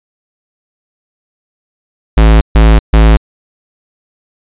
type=tone bursts; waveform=square; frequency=54.5 Hz; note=A1; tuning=16 cents flat; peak=-3 dBFS; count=3; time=2.17-3.17 s; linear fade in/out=5 ms; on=240 ms; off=140 ms; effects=resampled to 8000 Hz